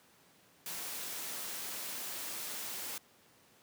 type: noise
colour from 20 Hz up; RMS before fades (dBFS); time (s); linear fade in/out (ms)
white; -41; 0.66-2.98; 2
effects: pink hiss -64 dBFS RMS until 3.62 s + high-pass 150 Hz 12 dB/octave